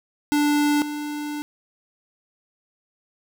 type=tone pair in turn; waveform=square; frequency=293.7 / 295.9 Hz; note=D4 / D4; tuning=0 / +13 cents; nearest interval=unison; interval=13 cents; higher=second; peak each=-18 / -28 dBFS; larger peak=first; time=0.32-0.82 / 0.82-1.42 s; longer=second; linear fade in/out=0 ms; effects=none